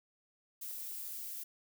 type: noise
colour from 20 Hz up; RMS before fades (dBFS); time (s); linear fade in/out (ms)
violet; -43; 0.61-1.44; 10
effects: none